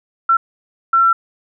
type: tone bursts at uneven times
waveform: sine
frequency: 1352 Hz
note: E6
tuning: 43 cents sharp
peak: -9 dBFS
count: 2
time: 0.29-0.37 / 0.93-1.13 s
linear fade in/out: 5 ms
effects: none